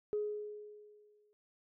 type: tone with exponential decay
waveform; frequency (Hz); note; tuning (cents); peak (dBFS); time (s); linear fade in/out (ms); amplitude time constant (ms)
sine; 419.3; G#4; +17; -30; 0.13-1.33; 0; 260
effects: tanh soft clip ceiling -26 dBFS